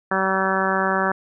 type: harmonic tone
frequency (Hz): 191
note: G3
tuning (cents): -45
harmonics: 1 / 2 / 3 / 4 / 5 / 6 / 7 / 8 / 9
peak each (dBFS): -27 / -27 / -27 / -27 / -27 / -27 / -27 / -27 / -27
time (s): 0.11-1.12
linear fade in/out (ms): 5
effects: none